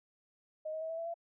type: tone with pitch steps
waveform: sine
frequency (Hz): 622.3 / 632.8 / 643.5 / 654.4 / 665.4 / 676.7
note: D#5 / D#5 / E5 / E5 / E5 / E5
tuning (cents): 0 / +29 / -42 / -13 / +16 / +45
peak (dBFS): -36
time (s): 0.65-1.142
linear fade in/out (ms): 10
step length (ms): 82
effects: none